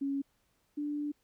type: tone pair in turn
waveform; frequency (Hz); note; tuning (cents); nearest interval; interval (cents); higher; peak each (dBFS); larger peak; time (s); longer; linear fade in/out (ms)
sine; 277.2 / 293.7; C#4 / D4; 0 / 0; minor second; 100; second; -30 / -32; first; 0.01-0.22 / 0.77-1.12; second; 10
effects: pink hiss -74 dBFS RMS until 1.23 s